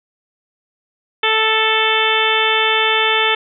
harmonic tone, 440 Hz, A4, in tune, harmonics 1 / 2 / 3 / 4 / 5 / 6 / 7 / 8, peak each -21 / -21 / -21 / -21 / -21 / -21 / -21 / -21 dBFS, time 1.23-3.35 s, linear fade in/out 5 ms, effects none

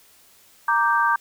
sine chord, G minor, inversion first, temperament equal, 932.3 / 1174.7 / 1568 Hz, Bb5 / D6 / G6, 0 / 0 / 0 cents, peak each -21 dBFS, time 0.68-1.16 s, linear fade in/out 5 ms, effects white hiss -54 dBFS RMS until 1.2 s

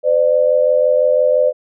sine tone pair together, 511 / 596.9 Hz, C5 / D5, -41 / +28 cents, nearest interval minor third, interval 269 cents, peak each -13 dBFS, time 0.03-1.53 s, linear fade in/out 50 ms, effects none

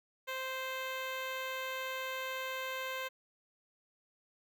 10% pulse tone with notch filter, 522 Hz, C5, 4 cents flat, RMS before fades -39 dBFS, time 0.27-3.09 s, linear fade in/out 20 ms, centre 8700 Hz, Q 1.2, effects none

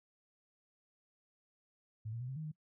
sine tone with pitch steps, 109.1 / 116.4 / 125.2 / 132.7 / 156.6 / 153.7 Hz, A2 / A#2 / B2 / C3 / D#3 / D#3, -14 / -2 / +24 / +25 / +11 / -21 cents, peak -39 dBFS, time 2.05-2.518 s, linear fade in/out 10 ms, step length 78 ms, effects noise-tail reverb RT60 0.1 s tail -22 dB re dry

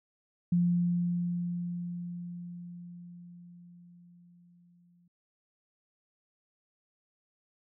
sine tone with exponential decay, 174.61 Hz, F3, in tune, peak -22 dBFS, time 0.52-5.08 s, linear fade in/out 5 ms, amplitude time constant 990 ms, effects none

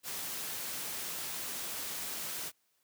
white noise, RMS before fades -39 dBFS, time 0.03-2.52 s, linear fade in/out 50 ms, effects white hiss -75 dBFS RMS until 2.83 s + high-pass 100 Hz 12 dB/octave

